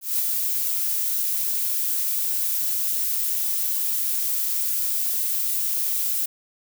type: noise with ADSR envelope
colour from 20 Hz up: violet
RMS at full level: -21 dBFS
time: 0.01-6.26 s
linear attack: 180 ms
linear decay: 10 ms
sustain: -3 dB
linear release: 8 ms
effects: none